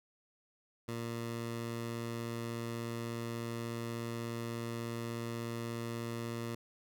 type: tone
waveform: 15% pulse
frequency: 116.54 Hz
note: A#2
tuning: in tune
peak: -31 dBFS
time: 0.88-6.55 s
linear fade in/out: 5 ms
effects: none